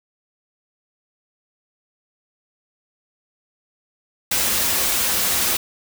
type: noise with comb filter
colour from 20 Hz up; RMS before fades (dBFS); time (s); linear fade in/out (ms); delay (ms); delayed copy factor
white; -20; 4.31-5.57; 5; 6.8; -0.5
effects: none